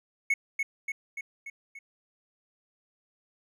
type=tone with echo; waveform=triangle; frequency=2200 Hz; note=C#7; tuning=14 cents flat; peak=-20 dBFS; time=0.3-0.34 s; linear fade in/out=5 ms; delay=290 ms; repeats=5; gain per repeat=-4 dB; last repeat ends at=1.79 s; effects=none